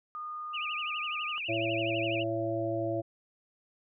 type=tone; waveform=sine; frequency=1224 Hz; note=D#6; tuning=29 cents flat; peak=-36 dBFS; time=0.15-1.38 s; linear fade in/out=0 ms
type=tone with vibrato; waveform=sine; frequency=2637 Hz; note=E7; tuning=in tune; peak=-33 dBFS; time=0.53-2.24 s; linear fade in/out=20 ms; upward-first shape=triangle; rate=12 Hz; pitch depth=220 cents each way
type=harmonic tone; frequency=111.9 Hz; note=A2; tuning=30 cents sharp; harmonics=1 / 3 / 5 / 6; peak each=-37 / -33 / -35 / -34 dBFS; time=1.48-3.02 s; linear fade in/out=20 ms
effects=none